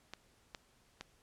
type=clicks; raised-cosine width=0.2 ms; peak=-26 dBFS; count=3; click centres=0.136 / 0.548 / 1.01 s; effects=pink hiss -69 dBFS RMS until 1.22 s + low-pass 11000 Hz 12 dB/octave